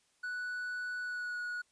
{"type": "tone with pitch glide", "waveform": "triangle", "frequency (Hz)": [1480, 1457.9], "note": ["F#6", "F#6"], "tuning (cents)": [0, -26], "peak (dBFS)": -34, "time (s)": [0.23, 1.62], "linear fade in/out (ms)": 10, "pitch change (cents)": -26, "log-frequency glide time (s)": [1.01, 1.39], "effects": ["white hiss -72 dBFS RMS until 1.71 s", "resampled to 22050 Hz"]}